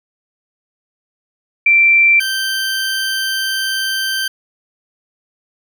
sine / 20% pulse tone pair in turn, 2349 / 1560.1 Hz, D7 / G6, 0 / -9 cents, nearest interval perfect fifth, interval 709 cents, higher first, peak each -7 / -12 dBFS, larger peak first, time 1.66-2.2 / 2.2-4.28 s, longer second, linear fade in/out 5 ms, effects none

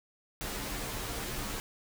pink noise with comb filter, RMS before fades -37 dBFS, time 0.41-1.6 s, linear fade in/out 0 ms, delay 12 ms, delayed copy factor -0.65, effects none

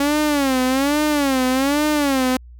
sawtooth tone with vibrato, 277.9 Hz, C#4, 4 cents sharp, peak -12 dBFS, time 0-2.37 s, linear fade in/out 5 ms, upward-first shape sine, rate 1.2 Hz, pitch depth 150 cents each way, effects added 60 Hz sine -38 dBFS peak until 2.59 s

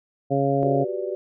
harmonic tone, 138.59 Hz, C#3, in tune, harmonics 1 / 2 / 3 / 4 / 5, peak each -25 / -25 / -25 / -25 / -25 dBFS, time 0.3-0.85 s, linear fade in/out 20 ms
sine chord, G major seventh, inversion third, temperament equal, 370 / 392 / 493.9 / 587.3 Hz, F#4 / G4 / B4 / D5, 0 / 0 / 0 / 0 cents, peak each -30 / -30 / -33 / -31 dBFS, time 0.63-1.15 s, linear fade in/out 0 ms
effects none

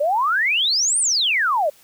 sine exponential two-way sweep, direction up then down, 554.4 to 9397 to 554.4 Hz, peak -16 dBFS, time 0-1.7 s, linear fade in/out 10 ms, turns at 0.99 s, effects white hiss -52 dBFS RMS until 1.83 s

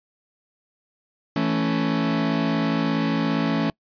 40% pulse chord, A major, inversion second, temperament equal, 164.81 / 220 / 277.2 Hz, E3 / A3 / C#4, 0 / 0 / 0 cents, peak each -25 / -24 / -23 dBFS, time 1.36-3.7 s, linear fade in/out 2 ms, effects noise-tail reverb RT60 0.1 s tail -26 dB re dry + resampled to 11025 Hz

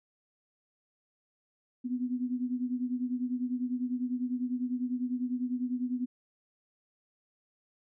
sine beating tone pair, 246.9 / 256.9 Hz, B3 / C4, 0 / -32 cents, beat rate 10 Hz, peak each -31 / -35 dBFS, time 1.84-6.06 s, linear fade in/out 20 ms, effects none

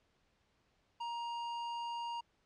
sine tone with tanh clipping, 940 Hz, A#5, 14 cents sharp, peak -40 dBFS, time 1-2.21 s, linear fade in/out 10 ms, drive 16 dB, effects pink hiss -75 dBFS RMS until 2.45 s + low-pass 5000 Hz 12 dB/octave

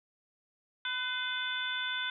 harmonic tone with a mistuned harmonic, 502 Hz, B4, 28 cents sharp, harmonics 2 / 3 / 4 / 5 / 6 / 7, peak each -43 / -35 / -43 / -46 / -43 / -36 dBFS, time 0.85-2.1 s, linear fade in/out 2 ms, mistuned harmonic 4, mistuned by +55 cents, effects none

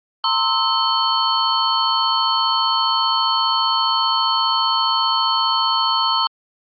sine tone cluster, 917 / 1052 / 1304 / 3084 / 4386 Hz, A#5 / C6 / E6 / G7 / C#8, -29 / +9 / -19 / -29 / -19 cents, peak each -22 dBFS, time 0.24-6.27 s, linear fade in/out 2 ms, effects Opus 48 kbps

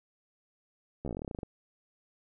slowing click train, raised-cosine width 2 ms, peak -24 dBFS, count 16, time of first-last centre 1.05-1.432 s, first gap 13 ms, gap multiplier 1.09, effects none

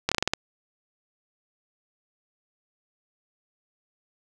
slowing click train, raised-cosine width 0.2 ms, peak -5 dBFS, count 7, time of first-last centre 0.09-0.335 s, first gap 26 ms, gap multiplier 1.18, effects none

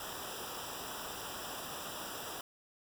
pink noise with comb filter, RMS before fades -43 dBFS, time 0-2.41 s, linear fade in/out 2 ms, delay 0.46 ms, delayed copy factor -0.85, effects none

